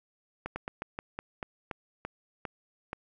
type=slowing click train; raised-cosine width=0.5 ms; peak=-20 dBFS; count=11; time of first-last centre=0.46-2.931 s; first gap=100 ms; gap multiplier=1.19; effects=none